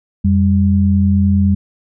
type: tone pair together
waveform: sine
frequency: 88.2 / 198 Hz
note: F2 / G3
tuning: +18 / +18 cents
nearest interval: octave + major second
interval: 1400 cents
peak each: -12 dBFS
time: 0.24-1.55 s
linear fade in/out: 10 ms
effects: none